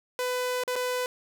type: tone with dropouts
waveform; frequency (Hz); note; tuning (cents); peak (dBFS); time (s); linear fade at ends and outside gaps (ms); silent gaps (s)
sawtooth; 500; B4; +21; -23; 0.19-1.06; 1; 0.637-0.677 / 0.757-0.762
effects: none